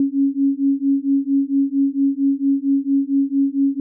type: beating tone pair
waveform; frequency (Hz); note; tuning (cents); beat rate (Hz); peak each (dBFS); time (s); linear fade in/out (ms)
sine; 273.8 / 278.2; C#4 / C#4; -21 / +6; 4.4; -18; 0-3.8; 2
effects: none